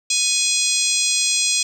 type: harmonic tone with a mistuned harmonic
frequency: 830.6 Hz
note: G#5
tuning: in tune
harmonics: 3 / 4 / 5 / 6 / 7 / 8 / 9 / 10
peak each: -25 / -25 / -25 / -25 / -25 / -25 / -25 / -25 dBFS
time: 0.1-1.63 s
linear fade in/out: 5 ms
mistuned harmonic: 4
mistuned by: +16 cents
effects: 7-bit